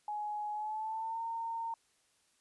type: tone with pitch glide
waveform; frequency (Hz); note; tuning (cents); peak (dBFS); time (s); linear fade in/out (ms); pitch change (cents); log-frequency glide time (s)
sine; 839 to 914.9; G#5 to A#5; +17 to -33; -35; 0.08-1.74; 2; +150; 0.52-1.21
effects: white hiss -72 dBFS RMS until 2.4 s + resampled to 24000 Hz